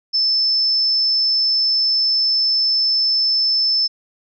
sine tone, 5270 Hz, E8, 1 cent flat, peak -14 dBFS, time 0.13-3.88 s, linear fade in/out 20 ms, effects none

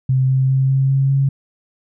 sine tone with pitch steps, 130.81 / 132.02 / 133.25 / 134.49 / 135.74 / 137 Hz, C3 / C3 / C3 / C3 / C#3 / C#3, 0 / +16 / +32 / +48 / -36 / -20 cents, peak -12 dBFS, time 0.09-1.29 s, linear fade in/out 5 ms, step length 200 ms, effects none

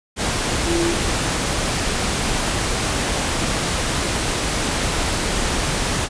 sine tone in noise, 339.4 Hz, F4, 49 cents flat, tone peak -18 dBFS, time 0.65-0.95 s, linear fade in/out 50 ms, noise pink, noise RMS -21 dBFS, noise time 0.16-6.09 s, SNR 0 dB, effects resampled to 22050 Hz

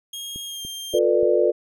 sawtooth tone with pitch glide, 3255 to 3186 Hz, G#7 to G7, -36 to +27 cents, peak -28 dBFS, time 0.13-0.99 s, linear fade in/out 5 ms, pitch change -37 cents, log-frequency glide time 0.45-0.63 s
click train, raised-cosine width 3 ms, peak -26 dBFS, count 4, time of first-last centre 0.36-1.23 s, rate 3.45 Hz
sine chord, B half-diminished seventh, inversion second, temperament just, 355.6 / 444.5 / 493.9 / 592.7 Hz, F4 / A4 / B4 / D5, +31 / +18 / 0 / +16 cents, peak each -21 dBFS, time 0.93-1.52 s, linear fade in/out 20 ms
effects none

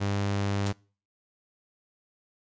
sawtooth tone, 100.2 Hz, G2, 38 cents sharp, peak -22 dBFS, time 0-0.73 s, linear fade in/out 20 ms
white noise with exponential decay, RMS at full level -31 dBFS, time 0.66-0.76 s, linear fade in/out 5 ms, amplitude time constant 20 ms
effects noise-tail reverb RT60 0.4 s tail -25 dB re dry + resampled to 16000 Hz

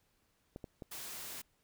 clicks, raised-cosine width 2 ms, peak -31 dBFS, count 3, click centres 0.561 / 0.642 / 0.822 s
white noise, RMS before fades -45 dBFS, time 0.91-1.42 s, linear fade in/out 10 ms
effects pink hiss -75 dBFS RMS until 1.63 s

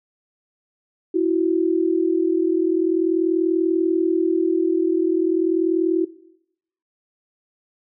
sine tone pair together, 329.6 / 370 Hz, E4 / F#4, 0 / 0 cents, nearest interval major second, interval 200 cents, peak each -19 dBFS, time 1.14-6.05 s, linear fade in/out 10 ms, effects noise-tail reverb RT60 0.8 s tail -19 dB re dry

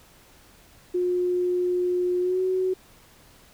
sine tone with pitch glide, 358.7 to 372.6 Hz, F4 to F#4, +46 to +12 cents, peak -21 dBFS, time 0.94-2.74 s, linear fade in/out 10 ms, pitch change +66 cents, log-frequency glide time 2.2-2.41 s, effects pink hiss -54 dBFS RMS until 3.53 s

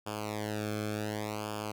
sawtooth tone with flanger, 106.1 Hz, G#2, 38 cents sharp, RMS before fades -36 dBFS, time 0.06-1.72 s, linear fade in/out 10 ms, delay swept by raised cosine 0.5 to 1.06 ms, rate 0.68 Hz, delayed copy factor -1, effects none

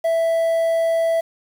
triangle tone with quantisation, 660 Hz, E5, 2 cents sharp, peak -14 dBFS, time 0.04-1.21 s, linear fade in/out 10 ms, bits 7, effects none

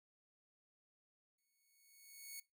5% pulse tone with exponential growth, 2217 Hz, C#7, in tune, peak -36 dBFS, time 1.38-2.4 s, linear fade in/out 5 ms, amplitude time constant 220 ms, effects noise-tail reverb RT60 0.2 s tail -18 dB re dry

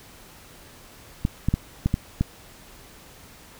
clicks, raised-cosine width 5 ms, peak -8 dBFS, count 6, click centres 1.251 / 1.486 / 1.54 / 1.86 / 1.941 / 2.21 s, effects pink hiss -48 dBFS RMS until 3.59 s

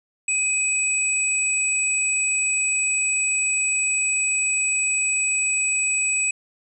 sine tone pair together, 2519 / 7892 Hz, D#7 / B8, +21 / -2 cents, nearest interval octave + minor sixth, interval 1977 cents, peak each -22 dBFS, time 0.28-6.31 s, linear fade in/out 5 ms, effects none

